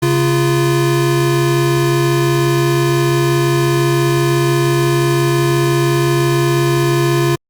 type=tone pair together; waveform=square; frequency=137.1 / 345.5 Hz; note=C#3 / F4; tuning=-19 / -19 cents; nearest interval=octave + major third; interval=1600 cents; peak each=-15 dBFS; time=0.02-7.36 s; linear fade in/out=10 ms; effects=Opus 48 kbps